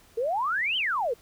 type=exponential two-way sweep; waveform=sine; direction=up then down; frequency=436.3 to 3183 to 436.3 Hz; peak=-24 dBFS; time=0.17-1.14 s; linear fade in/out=10 ms; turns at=0.77 s; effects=pink hiss -57 dBFS RMS until 1.21 s